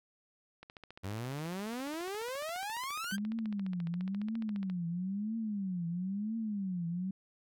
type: click train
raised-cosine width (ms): 0.3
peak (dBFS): -33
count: 60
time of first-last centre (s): 0.63-4.699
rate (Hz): 14.5
type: exponential sweep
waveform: sawtooth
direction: up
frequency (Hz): 92.6 to 1619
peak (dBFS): -33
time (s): 1.03-3.17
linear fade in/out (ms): 20
type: tone with vibrato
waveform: sine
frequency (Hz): 195.3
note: G3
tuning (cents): -6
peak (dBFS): -33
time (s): 3.12-7.11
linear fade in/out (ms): 5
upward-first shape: triangle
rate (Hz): 1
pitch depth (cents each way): 280
effects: none